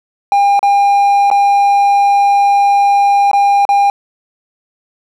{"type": "tone with dropouts", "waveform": "triangle", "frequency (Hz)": 804, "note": "G5", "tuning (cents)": 44, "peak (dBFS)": -5, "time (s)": [0.32, 3.9], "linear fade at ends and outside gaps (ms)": 1, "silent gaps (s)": [[0.593, 0.629], [1.302, 1.313], [3.314, 3.332], [3.652, 3.69]], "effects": []}